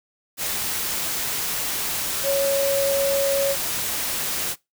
sine tone in noise, 554.4 Hz, C#5, in tune, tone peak -19 dBFS, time 2.23-3.56 s, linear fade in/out 50 ms, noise white, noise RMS -26 dBFS, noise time 0.37-4.56 s, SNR +4 dB, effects noise-tail reverb RT60 0.2 s tail -22 dB re dry

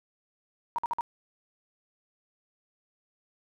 sine tone bursts, 943 Hz, A#5, 20 cents sharp, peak -26 dBFS, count 4, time 0.76-1.009 s, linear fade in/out 0 ms, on 24 ms, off 51 ms, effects none

